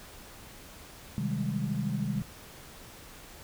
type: chord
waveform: sine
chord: Ab major seventh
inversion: first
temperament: just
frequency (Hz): 129.78 / 155.74 / 194.67 / 207.7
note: C3 / Eb3 / G3 / Ab3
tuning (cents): -14 / +2 / -12 / 0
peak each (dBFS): -34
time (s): 1.18-2.22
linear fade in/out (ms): 0
effects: pink hiss -49 dBFS RMS until 3.43 s